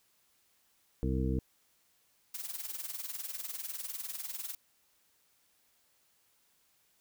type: harmonic tone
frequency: 64.9 Hz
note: C2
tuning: 13 cents flat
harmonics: 1 / 2 / 3 / 4 / 5 / 7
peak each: -32 / -35 / -37 / -38 / -39 / -40 dBFS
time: 1.03-1.39 s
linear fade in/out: 0 ms
type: noise with tremolo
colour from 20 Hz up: blue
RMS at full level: -37 dBFS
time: 2.34-4.55 s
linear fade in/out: 5 ms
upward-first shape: triangle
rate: 20 Hz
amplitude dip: 85%
effects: white hiss -71 dBFS RMS until 7 s